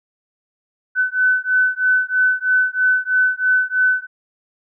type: beating tone pair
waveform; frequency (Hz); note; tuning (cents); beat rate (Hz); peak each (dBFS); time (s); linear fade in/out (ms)
sine; 1507 / 1510.1; F#6 / F#6; +31 / +35; 3.1; -17; 0.95-4.07; 50
effects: none